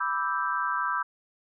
sine chord, E minor seventh, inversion second, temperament equal, 987.8 / 1174.7 / 1318.5 / 1568 Hz, B5 / D6 / E6 / G6, 0 / 0 / 0 / 0 cents, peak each -31 dBFS, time 0-1.03 s, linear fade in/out 10 ms, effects none

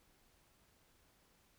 silence, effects pink hiss -71 dBFS RMS until 1.58 s

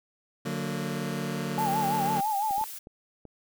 sawtooth chord, D augmented, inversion none, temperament just, 146.83 / 183.54 / 229.4 Hz, D3 / F#3 / A#3, 0 / -14 / -28 cents, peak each -30 dBFS, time 0.45-2.21 s, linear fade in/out 10 ms
sine tone with vibrato, 830.6 Hz, G#5, in tune, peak -25 dBFS, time 1.58-2.64 s, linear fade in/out 0 ms, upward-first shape sine, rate 6 Hz, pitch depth 100 cents each way
blue noise, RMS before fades -40 dBFS, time 1.58-2.79 s, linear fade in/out 10 ms
clicks, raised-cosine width 2 ms, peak -32 dBFS, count 5, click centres 2.509 / 2.581 / 2.613 / 2.871 / 3.253 s
effects none

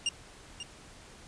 sawtooth tone with echo, 2815 Hz, F7, 13 cents sharp, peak -23 dBFS, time 0.06-0.09 s, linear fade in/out 2 ms, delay 540 ms, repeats 1, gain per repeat -11 dB, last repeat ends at 0.63 s, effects pink hiss -52 dBFS RMS until 1.27 s + resampled to 22050 Hz

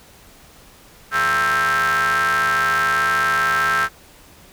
45% pulse ring-modulated tone, 128.4 Hz, C3, 32 cents flat, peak -13 dBFS, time 1.11-3.89 s, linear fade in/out 50 ms, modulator 1450 Hz, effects pink hiss -47 dBFS RMS until 4.52 s

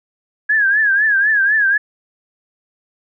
sine tone with vibrato, 1661.2 Hz, G#6, in tune, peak -11 dBFS, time 0.49-1.78 s, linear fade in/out 10 ms, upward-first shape triangle, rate 4 Hz, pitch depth 130 cents each way, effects none

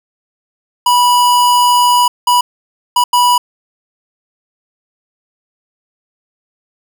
square tone bursts at uneven times, 979 Hz, B5, 15 cents flat, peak -8 dBFS, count 4, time 0.86-2.08 / 2.27-2.41 / 2.96-3.04 / 3.13-3.38 s, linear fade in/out 5 ms, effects none

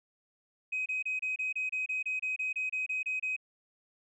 sine tone bursts, 2523 Hz, D#7, 23 cents sharp, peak -29 dBFS, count 16, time 0.72-3.365 s, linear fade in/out 10 ms, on 140 ms, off 27 ms, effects tanh soft clip ceiling -26 dBFS

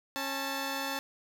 10% pulse tone pair together, 273.2 / 879.2 Hz, C#4 / A5, -25 / -2 cents, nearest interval octave + minor sixth, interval 2023 cents, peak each -27 dBFS, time 0.16-0.99 s, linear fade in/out 0 ms, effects none

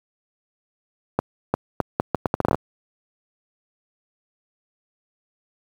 accelerating click train, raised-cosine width 1 ms, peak -4 dBFS, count 13, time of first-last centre 1.19-2.546 s, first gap 350 ms, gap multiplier 0.75, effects high-pass 80 Hz 12 dB/octave + 7-bit

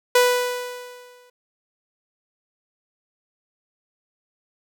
sawtooth tone with exponential decay, 493.9 Hz, B4, in tune, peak -8 dBFS, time 0.15-1.3 s, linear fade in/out 5 ms, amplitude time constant 250 ms, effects none

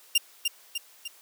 sawtooth tone with echo, 2794 Hz, F7, in tune, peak -15 dBFS, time 0.15-0.18 s, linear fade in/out 5 ms, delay 300 ms, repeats 3, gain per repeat -5 dB, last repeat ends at 1.08 s, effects white hiss -55 dBFS RMS until 1.21 s + high-pass 400 Hz 12 dB/octave

